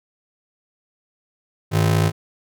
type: ring-modulated tone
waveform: 45% pulse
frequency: 128.9 Hz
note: C3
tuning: 26 cents flat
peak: -12 dBFS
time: 1.71-2.12 s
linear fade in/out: 50 ms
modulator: 28 Hz
effects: none